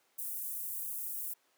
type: high-pass noise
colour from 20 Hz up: pink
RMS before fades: -39 dBFS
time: 0.18-1.34 s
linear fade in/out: 10 ms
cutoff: 11000 Hz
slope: 24 dB/octave
effects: pink hiss -71 dBFS RMS until 1.57 s + high-pass 400 Hz 12 dB/octave